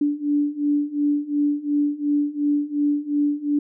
sine beating tone pair, 289.9 / 292.7 Hz, D4 / D4, -22 / -6 cents, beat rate 2.8 Hz, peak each -23 / -21 dBFS, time 0.01-3.59 s, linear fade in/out 5 ms, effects none

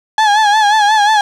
35% pulse tone with vibrato, 845 Hz, G#5, 30 cents sharp, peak -6 dBFS, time 0.18-1.21 s, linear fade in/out 2 ms, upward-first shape sine, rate 5.6 Hz, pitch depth 70 cents each way, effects low-pass 5000 Hz 12 dB/octave + 7-bit

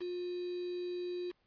sine tone with quantisation, 356.1 Hz, F4, 34 cents sharp, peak -36 dBFS, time 0-1.32 s, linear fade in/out 20 ms, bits 8, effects pink hiss -75 dBFS RMS until 1.46 s + resampled to 11025 Hz

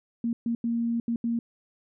sine tone bursts at uneven times, 233.1 Hz, A#3, in tune, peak -24 dBFS, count 5, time 0.24-0.33 / 0.46-0.55 / 0.64-1 / 1.08-1.16 / 1.24-1.39 s, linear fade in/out 2 ms, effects none

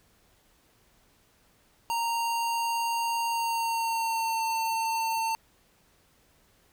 square tone with pitch glide, 927 to 901.1 Hz, A#5 to A5, -10 to +41 cents, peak -27 dBFS, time 1.9-5.35 s, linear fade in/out 0 ms, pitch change -49 cents, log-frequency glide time 3.27-4.43 s, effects pink hiss -64 dBFS RMS until 6.72 s

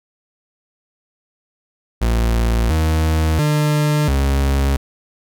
40% pulse tone with pitch steps, 57.2 / 79.4 / 149.9 / 68.7 Hz, A#1 / D#2 / D3 / C#2, -32 / +36 / +36 / -15 cents, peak -13 dBFS, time 2.01-4.77 s, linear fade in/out 10 ms, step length 690 ms, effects none

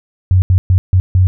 sine tone bursts at uneven times, 92.5 Hz, F#2, in tune, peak -6 dBFS, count 5, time 0.31-0.42 / 0.5-0.58 / 0.7-0.78 / 0.93-1 / 1.15-1.27 s, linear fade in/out 0 ms, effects none

